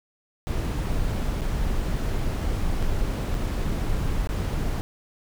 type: noise with dropouts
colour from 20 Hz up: brown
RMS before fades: -25 dBFS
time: 0.47-4.81 s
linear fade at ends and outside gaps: 0 ms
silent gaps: 1.41-1.417 / 2.822-2.826 / 3.343-3.35 / 4.273-4.29 s
effects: none